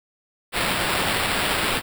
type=noise with sample-and-hold; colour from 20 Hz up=blue; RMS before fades=-23 dBFS; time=0.52-1.82 s; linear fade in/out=50 ms; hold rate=6300 Hz; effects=none